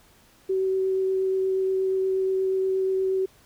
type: tone with vibrato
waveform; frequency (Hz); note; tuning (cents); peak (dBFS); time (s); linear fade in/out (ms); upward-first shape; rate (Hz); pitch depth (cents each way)
sine; 380; F#4; +46; -21; 0.49-3.26; 10; triangle; 8.4; 10
effects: pink hiss -57 dBFS RMS until 3.45 s